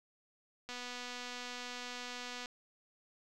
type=click train; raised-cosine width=0.2 ms; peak=-27 dBFS; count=436; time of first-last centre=0.69-2.458 s; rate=246 Hz; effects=none